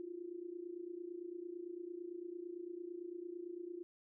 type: tone with amplitude modulation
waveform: sine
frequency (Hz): 349.2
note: F4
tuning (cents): 0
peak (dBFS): -40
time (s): 0-3.83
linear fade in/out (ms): 0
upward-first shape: sine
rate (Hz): 28.9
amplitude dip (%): 80
effects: none